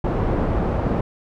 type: low-pass noise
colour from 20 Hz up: pink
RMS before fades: -21 dBFS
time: 0.04-1.01 s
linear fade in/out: 5 ms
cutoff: 790 Hz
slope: 12 dB/octave
effects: none